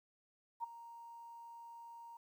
sine tone with ADSR envelope, 932.3 Hz, A#5, in tune, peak -35 dBFS, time 0.6-2.17 s, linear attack 36 ms, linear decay 13 ms, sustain -15 dB, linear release 4 ms, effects 12-bit

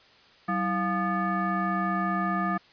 sine tone with frequency modulation, 705 Hz, F5, 16 cents sharp, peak -24 dBFS, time 0.48-2.58 s, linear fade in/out 10 ms, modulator 515 Hz, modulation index 1.7, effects white hiss -56 dBFS RMS until 2.72 s + resampled to 11025 Hz

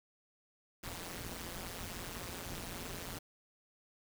pink noise with amplitude modulation, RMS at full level -40 dBFS, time 0.83-3.19 s, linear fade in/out 10 ms, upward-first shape sine, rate 175 Hz, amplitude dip 95%, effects none

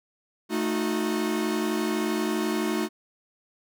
45% pulse chord, D# diminished, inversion second, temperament equal with one note detuned, 220 / 311.1 / 363.2 Hz, A3 / D#4 / F#4, 0 / 0 / -32 cents, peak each -29 dBFS, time 0.49-2.89 s, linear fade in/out 50 ms, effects none

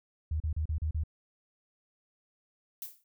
sine tone bursts, 77.78 Hz, D#2, in tune, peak -28 dBFS, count 6, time 0.31-1.037 s, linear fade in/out 5 ms, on 92 ms, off 35 ms
violet noise with exponential decay, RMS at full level -36 dBFS, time 2.82-3.04 s, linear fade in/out 2 ms, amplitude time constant 46 ms
effects none

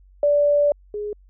sine tone pair in turn, 582 / 416.6 Hz, D5 / G#4, -16 / +5 cents, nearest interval tritone, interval 579 cents, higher first, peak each -14 / -25 dBFS, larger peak first, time 0.23-0.72 / 0.94-1.13 s, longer first, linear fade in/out 2 ms, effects added 47 Hz sine -48 dBFS peak until 1.29 s

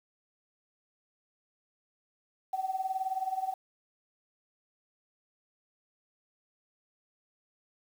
sine tone with tremolo, 760 Hz, F#5, 46 cents sharp, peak -26 dBFS, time 2.53-3.54 s, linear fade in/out 5 ms, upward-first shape triangle, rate 19 Hz, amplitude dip 90%, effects 9-bit

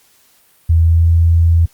sine tone with pitch glide, 82.4 to 83.6 Hz, E2 to E2, 0 to +25 cents, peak -7 dBFS, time 0.69-1.66 s, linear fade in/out 10 ms, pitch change +25 cents, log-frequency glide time 0.81-1.07 s, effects white hiss -52 dBFS RMS until 1.73 s + Opus 48 kbps

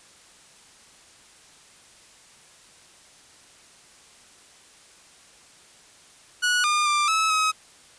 sawtooth tone with pitch steps, 1465 / 1208 / 1187 / 1298 / 1273 Hz, F#6 / D6 / D6 / E6 / D#6, -18 / +48 / +18 / -27 / +39 cents, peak -16 dBFS, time 6.42-7.52 s, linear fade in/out 20 ms, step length 220 ms, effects white hiss -52 dBFS RMS until 7.98 s + resampled to 22050 Hz

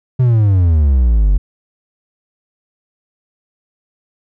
triangle exponential sweep, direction down, 130.81 to 45.22 Hz, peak -6 dBFS, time 0.19-1.38 s, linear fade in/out 10 ms, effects none

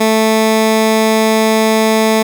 15% pulse tone, 220 Hz, A3, in tune, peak -3 dBFS, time 0-2.23 s, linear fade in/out 10 ms, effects none

